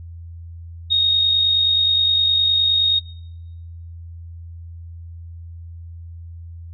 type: tone with amplitude modulation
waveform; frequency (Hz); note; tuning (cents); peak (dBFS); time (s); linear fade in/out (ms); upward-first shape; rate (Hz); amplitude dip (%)
sine; 3729; A#7; 0; -12; 0.9-3; 20; sine; 49.6; 35
effects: noise-tail reverb RT60 1.0 s tail -23 dB re dry + added 84 Hz sine -33 dBFS peak until 6.73 s